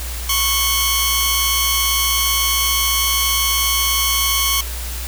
10% pulse tone pair together, 1100 / 3063 Hz, C#6 / G7, -14 / -41 cents, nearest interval octave + tritone, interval 1773 cents, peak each -10 dBFS, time 0.29-4.61 s, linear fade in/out 5 ms, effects added 60 Hz sine -25 dBFS peak until 5.07 s + white hiss -30 dBFS RMS until 5.07 s

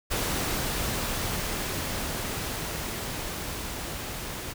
pink noise with level ramp, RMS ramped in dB -28 to -36 dBFS, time 0.1-4.54 s, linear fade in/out 20 ms, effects none

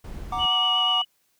brown noise, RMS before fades -36 dBFS, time 0.04-0.46 s, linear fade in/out 5 ms
triangle chord, Gb augmented, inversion none, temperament equal, 740 / 932.3 / 1174.7 Hz, Gb5 / Bb5 / D6, 0 / 0 / 0 cents, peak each -27 / -31 / -26 dBFS, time 0.32-1.02 s, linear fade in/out 5 ms
sine tone with vibrato, 2920 Hz, F#7, 24 cents flat, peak -20 dBFS, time 0.38-1.05 s, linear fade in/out 50 ms, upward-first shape sine, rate 8.1 Hz, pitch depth 16 cents each way
effects white hiss -68 dBFS RMS until 1.39 s

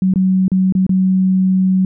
sine tone with dropouts, 187.6 Hz, F#3, 24 cents sharp, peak -10 dBFS, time 0.02-1.85 s, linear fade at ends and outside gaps 2 ms, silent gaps 0.138-0.158 / 0.481-0.517 / 0.724-0.751 / 0.866-0.893 s, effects none

